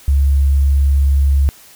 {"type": "tone with sample-and-hold", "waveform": "sine", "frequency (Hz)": 69.4, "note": "C#2", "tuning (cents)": 3, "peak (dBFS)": -9, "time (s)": [0.08, 1.49], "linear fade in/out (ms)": 0, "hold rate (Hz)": 11025, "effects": ["white hiss -43 dBFS RMS until 1.75 s"]}